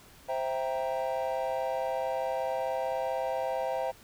triangle chord, C dominant seventh, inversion none, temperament equal with one note detuned, 523.3 / 659.3 / 784 / 935.6 Hz, C5 / E5 / G5 / Bb5, 0 / 0 / 0 / +6 cents, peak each -31 / -32 / -33 / -36 dBFS, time 0.28-3.92 s, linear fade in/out 20 ms, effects pink hiss -55 dBFS RMS until 4.03 s

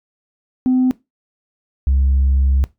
sine tone pair in turn, 255.5 / 67.32 Hz, C4 / C2, -41 / +50 cents, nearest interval octave + major seventh, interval 2309 cents, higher first, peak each -10 dBFS, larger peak neither, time 0.66-0.91 / 1.87-2.64 s, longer second, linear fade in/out 0 ms, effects noise-tail reverb RT60 0.2 s tail -20 dB re dry + tanh soft clip ceiling -9 dBFS

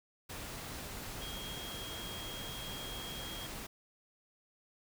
sine tone in noise, 3257 Hz, G#7, 34 cents flat, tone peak -45 dBFS, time 1.21-3.47 s, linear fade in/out 10 ms, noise pink, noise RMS -44 dBFS, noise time 0.29-3.67 s, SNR -4 dB, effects none

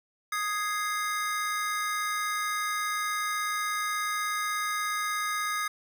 square chord, Ab major, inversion second, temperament equal, 1244.5 / 1661.2 / 2093 Hz, Eb6 / Ab6 / C7, 0 / 0 / 0 cents, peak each -31 / -36 / -35 dBFS, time 0.32-5.68 s, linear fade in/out 5 ms, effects none

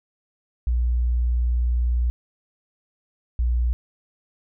sine tone pair in turn, 60.1 / 60.1 Hz, B1 / B1, -46 / -46 cents, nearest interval unison, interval 0 cents, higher neither, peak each -18 dBFS, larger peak neither, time 0.67-2.1 / 3.39-3.73 s, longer first, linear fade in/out 0 ms, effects none

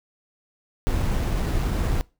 brown noise with sample-and-hold, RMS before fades -23 dBFS, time 0.87-2.01 s, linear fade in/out 0 ms, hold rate 8820 Hz, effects noise-tail reverb RT60 0.3 s tail -23 dB re dry

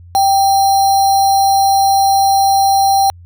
sine tone with sample-and-hold, 784 Hz, G5, in tune, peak -8 dBFS, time 0.15-3.1 s, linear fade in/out 0 ms, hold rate 4900 Hz, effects added 87 Hz sine -35 dBFS peak until 3.25 s

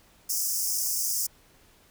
pink high-pass noise, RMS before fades -28 dBFS, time 0.29-1.27 s, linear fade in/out 10 ms, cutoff 5100 Hz, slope 96 dB/octave, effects pink hiss -59 dBFS RMS until 1.9 s

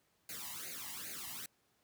white noise with flanger, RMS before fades -45 dBFS, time 0.29-1.46 s, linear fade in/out 2 ms, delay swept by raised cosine 0.45 to 1.04 ms, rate 2.5 Hz, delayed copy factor +0.9, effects pink hiss -75 dBFS RMS until 1.83 s + high-pass 100 Hz 12 dB/octave

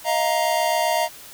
square chord, Eb suspended second, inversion none, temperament equal with one note detuned, 630.9 / 698.5 / 932.3 Hz, Eb5 / F5 / Bb5, +24 / 0 / 0 cents, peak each -24 dBFS, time 0.04-1.09 s, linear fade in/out 50 ms, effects white hiss -42 dBFS RMS until 1.33 s

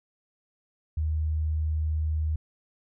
sine tone, 77.78 Hz, D#2, in tune, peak -24 dBFS, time 0.97-2.36 s, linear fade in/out 5 ms, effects none

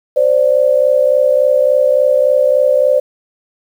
sine tone pair together, 521.5 / 585 Hz, C5 / D5, -6 / -7 cents, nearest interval major second, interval 199 cents, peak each -11 dBFS, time 0.16-3 s, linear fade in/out 10 ms, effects 7-bit

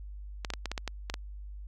clicks, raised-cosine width 0.2 ms, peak -16 dBFS, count 9, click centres 0.448 / 0.503 / 0.537 / 0.657 / 0.716 / 0.778 / 0.877 / 1.099 / 1.141 s, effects added 50 Hz sine -40 dBFS peak until 1.67 s

